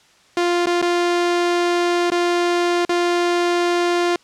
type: tone with dropouts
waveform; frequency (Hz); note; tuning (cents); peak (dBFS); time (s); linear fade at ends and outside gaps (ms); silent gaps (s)
sawtooth; 349.2; F4; 0; -12; 0.37-4.16; 2; 0.659-0.669 / 0.816-0.824 / 2.102-2.118 / 2.851-2.893
effects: white hiss -53 dBFS RMS until 4.23 s + low-pass 6000 Hz 12 dB/octave